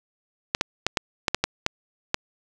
clicks, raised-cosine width 0.2 ms, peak -3 dBFS, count 9, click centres 0.549 / 0.611 / 0.866 / 0.972 / 1.282 / 1.346 / 1.44 / 1.664 / 2.144 s, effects none

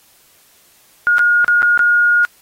sine tone with dropouts, 1432 Hz, F6, 43 cents sharp, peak -9 dBFS, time 1.07-2.25 s, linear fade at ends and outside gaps 0 ms, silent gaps 1.183-1.192 / 1.445-1.48 / 1.621-1.629 / 1.776-1.792 s, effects white hiss -51 dBFS RMS until 2.41 s + AAC 48 kbps

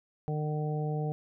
harmonic tone, 151.6 Hz, D#3, 45 cents flat, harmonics 1 / 2 / 3 / 4 / 5, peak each -30 / -43 / -37 / -44 / -40 dBFS, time 0.28-1.12 s, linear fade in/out 0 ms, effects none

